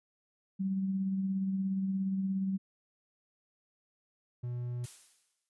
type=tone with tremolo; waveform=sine; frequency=192.2 Hz; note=G3; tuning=34 cents flat; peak=-28 dBFS; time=0.59-2.58 s; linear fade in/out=20 ms; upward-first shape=sine; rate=17 Hz; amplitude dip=30%
type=tone; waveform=triangle; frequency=122 Hz; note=B2; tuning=21 cents flat; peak=-32 dBFS; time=4.43-4.86 s; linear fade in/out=10 ms
type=noise with exponential decay; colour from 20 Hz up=blue; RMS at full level=-44 dBFS; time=4.84-5.49 s; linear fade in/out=0 ms; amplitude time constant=140 ms
effects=resampled to 24000 Hz